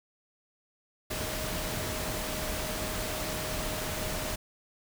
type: tone in noise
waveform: sine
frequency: 622.3 Hz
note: D#5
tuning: in tune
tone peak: -40 dBFS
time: 1.1-4.36 s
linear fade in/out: 10 ms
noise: pink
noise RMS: -34 dBFS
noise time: 1.1-4.36 s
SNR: -9 dB
effects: none